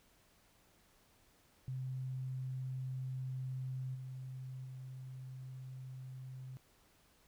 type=tone with level steps; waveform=sine; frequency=129.9 Hz; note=C3; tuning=12 cents flat; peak=-38 / -43 / -45 dBFS; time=1.68-6.57 s; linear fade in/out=0 ms; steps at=3.94 / 4.64 s; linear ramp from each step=20 ms; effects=pink hiss -69 dBFS RMS until 7.27 s